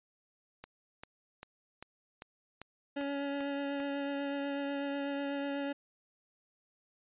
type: click train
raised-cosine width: 0.3 ms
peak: -29 dBFS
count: 9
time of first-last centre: 0.64-3.802 s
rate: 2.53 Hz
type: tone with vibrato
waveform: 25% pulse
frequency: 281.3 Hz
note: C#4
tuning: 26 cents sharp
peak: -30 dBFS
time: 2.96-5.73 s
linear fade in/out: 10 ms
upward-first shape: triangle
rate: 8.1 Hz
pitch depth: 17 cents each way
effects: resampled to 8000 Hz